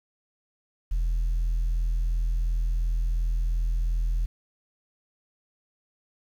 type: tone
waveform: sine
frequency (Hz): 41.41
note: E1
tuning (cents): +9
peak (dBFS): -20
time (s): 0.91-4.26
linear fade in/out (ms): 10
effects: tanh soft clip ceiling -21 dBFS + 9-bit